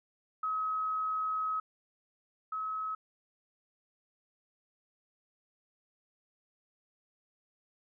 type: tone pair in turn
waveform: sine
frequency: 1276 / 1283.4 Hz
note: D#6 / E6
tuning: +43 / -47 cents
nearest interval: unison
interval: 10 cents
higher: second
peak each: -30 / -33 dBFS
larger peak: first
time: 0.43-1.6 / 2.52-2.95 s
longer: first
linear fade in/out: 5 ms
effects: none